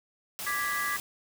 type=noise; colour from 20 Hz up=white; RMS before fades=-37 dBFS; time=0.39-1 s; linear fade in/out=0 ms
type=chord; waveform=sine; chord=G# diminished; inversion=second; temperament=equal; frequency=1174.7 / 1661.2 / 1975.5 Hz; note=D6 / G#6 / B6; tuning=0 / 0 / 0 cents; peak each=-33 dBFS; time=0.46-0.97 s; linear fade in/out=10 ms
effects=none